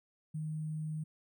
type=tone with sample-and-hold; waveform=sine; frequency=155.56 Hz; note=D#3; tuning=in tune; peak=-35 dBFS; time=0.34-1.04 s; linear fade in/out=10 ms; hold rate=8820 Hz; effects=none